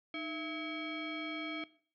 sine tone with frequency modulation, 1287 Hz, E6, 42 cents flat, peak -37 dBFS, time 0.14-1.64 s, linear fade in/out 2 ms, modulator 978 Hz, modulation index 1.9, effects noise-tail reverb RT60 0.5 s tail -19 dB re dry

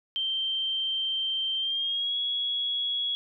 sine tone with pitch glide, 3136 to 3342 Hz, G7 to G#7, 0 to +10 cents, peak -26 dBFS, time 0.16-3.15 s, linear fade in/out 0 ms, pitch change +110 cents, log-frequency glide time 1.56-2.17 s, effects none

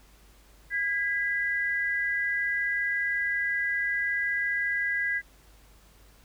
sine tone pair together, 1637.6 / 1983 Hz, G#6 / B6, -25 / +7 cents, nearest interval minor third, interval 332 cents, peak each -28 dBFS, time 0.7-5.22 s, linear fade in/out 50 ms, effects added 50 Hz sine -55 dBFS peak until 6.24 s + pink hiss -59 dBFS RMS until 6.24 s

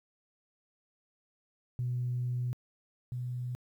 sine tone pair in turn, 123.47 / 123.9 Hz, B2 / B2, 0 / +6 cents, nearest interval unison, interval 6 cents, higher second, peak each -29 / -33 dBFS, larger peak first, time 1.79-2.53 / 3.12-3.55 s, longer first, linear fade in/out 0 ms, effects tanh soft clip ceiling -25 dBFS + 11-bit

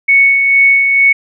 sine tone with tremolo, 2217 Hz, C#7, in tune, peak -4 dBFS, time 0.08-1.13 s, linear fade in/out 10 ms, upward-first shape sine, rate 2.2 Hz, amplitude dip 40%, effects none

